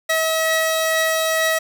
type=tone pair together; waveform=sawtooth; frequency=642.4 / 1925 Hz; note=E5 / B6; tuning=-45 / -45 cents; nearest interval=octave + perfect fifth; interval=1900 cents; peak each=-15 / -18 dBFS; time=0.09-1.59 s; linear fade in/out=10 ms; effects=none